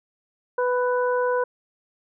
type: harmonic tone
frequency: 496.1 Hz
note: B4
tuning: 8 cents sharp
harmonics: 1 / 2 / 3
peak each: -21 / -26 / -30 dBFS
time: 0.58-1.44 s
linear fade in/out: 5 ms
effects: none